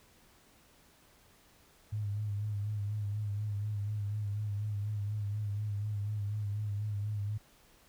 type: tone with vibrato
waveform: sine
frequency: 103.83 Hz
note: G#2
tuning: in tune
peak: -32 dBFS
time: 1.92-7.38 s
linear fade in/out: 10 ms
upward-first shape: sine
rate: 4.1 Hz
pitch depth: 47 cents each way
effects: pink hiss -63 dBFS RMS until 7.88 s